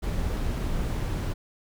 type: noise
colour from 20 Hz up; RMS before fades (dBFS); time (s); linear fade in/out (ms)
brown; -28; 0.02-1.34; 20
effects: none